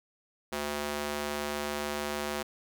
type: tone with high-pass filter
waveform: square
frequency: 73.42 Hz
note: D2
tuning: in tune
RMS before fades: -34 dBFS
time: 0.52-2.43 s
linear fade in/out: 10 ms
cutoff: 350 Hz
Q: 0.62
effects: none